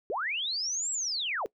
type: linear two-way sweep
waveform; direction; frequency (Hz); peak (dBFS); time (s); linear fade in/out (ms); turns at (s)
sine; up then down; 347.4 to 7770 to 347.4; -29; 0.1-1.46; 0; 0.91
effects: noise-tail reverb RT60 0.1 s tail -22 dB re dry